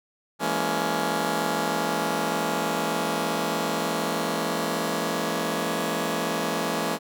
10% pulse chord, A# half-diminished seventh, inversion second, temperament just, 167.82 / 209.8 / 233.1 / 279.7 Hz, E3 / G#3 / A#3 / C#4, +31 / +18 / 0 / +16 cents, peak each -22 dBFS, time 0.39-6.99 s, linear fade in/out 50 ms, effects none

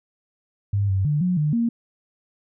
sine tone with pitch steps, 100.7 / 96.1 / 148.3 / 180.6 / 150.3 / 233.1 Hz, G2 / G2 / D3 / F#3 / D3 / A#3, +47 / -34 / +17 / -42 / +40 / 0 cents, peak -18 dBFS, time 0.73-1.69 s, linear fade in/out 5 ms, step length 160 ms, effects none

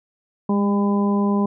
harmonic tone with a mistuned harmonic, 201.2 Hz, G3, 45 cents sharp, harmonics 1 / 2 / 3 / 4 / 5, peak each -17 / -25 / -32 / -32 / -28 dBFS, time 0.49-1.46 s, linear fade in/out 5 ms, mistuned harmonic 1, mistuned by +19 cents, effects none

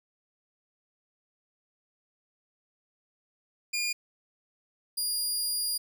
20% pulse tone pair in turn, 2419 / 4838 Hz, D#7 / D#8, -49 / -49 cents, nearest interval octave, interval 1200 cents, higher second, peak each -23 / -22 dBFS, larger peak second, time 3.73-3.93 / 4.97-5.78 s, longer second, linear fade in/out 10 ms, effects none

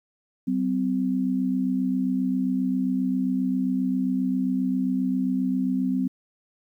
sine tone pair together, 190 / 257.5 Hz, F#3 / C4, +46 / -28 cents, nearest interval perfect fourth, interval 526 cents, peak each -26 / -23 dBFS, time 0.47-6.08 s, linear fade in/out 10 ms, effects 10-bit

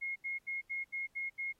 sine tone bursts, 2154 Hz, C7, 50 cents sharp, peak -35 dBFS, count 7, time 0.01-1.528 s, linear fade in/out 20 ms, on 150 ms, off 78 ms, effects pink hiss -75 dBFS RMS until 1.59 s + AAC 48 kbps

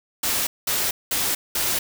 white noise bursts, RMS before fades -23 dBFS, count 4, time 0.23-1.79 s, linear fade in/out 5 ms, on 240 ms, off 200 ms, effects none

